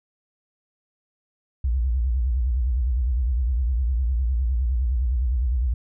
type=tone with vibrato; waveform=sine; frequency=61.74 Hz; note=B1; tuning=in tune; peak=-19 dBFS; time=1.64-5.74 s; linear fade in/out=5 ms; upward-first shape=sine; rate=9.8 Hz; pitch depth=180 cents each way; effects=none